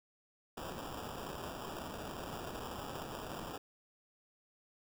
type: noise with sample-and-hold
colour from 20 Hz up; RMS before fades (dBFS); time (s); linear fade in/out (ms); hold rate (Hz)
blue; -44; 0.57-3.58; 5; 2100
effects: none